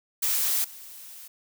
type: noise with level steps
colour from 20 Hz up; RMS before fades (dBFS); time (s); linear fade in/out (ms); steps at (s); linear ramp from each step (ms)
blue; -25 / -44; 0.22-1.28; 10; 0.64; 5
effects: none